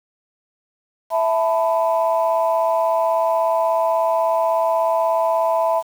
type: chord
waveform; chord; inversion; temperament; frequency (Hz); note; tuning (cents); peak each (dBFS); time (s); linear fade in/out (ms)
sine; E suspended fourth; none; equal with one note detuned; 659.3 / 880 / 996.4; E5 / A5 / B5; 0 / 0 / +15; -17 / -22 / -21; 1.1-5.83; 50
effects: tanh soft clip ceiling -7 dBFS + 7-bit